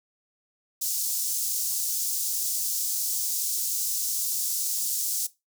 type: high-pass noise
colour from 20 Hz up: pink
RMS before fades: -28 dBFS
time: 0.81-5.27 s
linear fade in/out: 10 ms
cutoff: 5700 Hz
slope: 24 dB/octave
effects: noise-tail reverb RT60 0.2 s tail -17 dB re dry